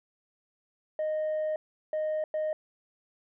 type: tone bursts at uneven times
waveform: sine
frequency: 619 Hz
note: D#5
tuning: 9 cents flat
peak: -25 dBFS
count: 3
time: 0.99-1.56 / 1.93-2.24 / 2.34-2.53 s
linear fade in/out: 2 ms
effects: tanh soft clip ceiling -26 dBFS